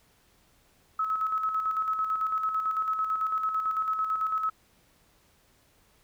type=tone with tremolo; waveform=sine; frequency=1290 Hz; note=E6; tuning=38 cents flat; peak=-24 dBFS; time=0.99-4.5 s; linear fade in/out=5 ms; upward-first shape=square; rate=9 Hz; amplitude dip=45%; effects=pink hiss -64 dBFS RMS until 6.03 s